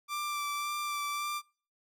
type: tone with vibrato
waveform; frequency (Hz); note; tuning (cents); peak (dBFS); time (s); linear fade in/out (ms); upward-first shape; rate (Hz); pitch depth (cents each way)
sawtooth; 1174.7; D6; 0; -29; 0.08-1.42; 50; sine; 1.8; 16
effects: noise-tail reverb RT60 0.4 s tail -25 dB re dry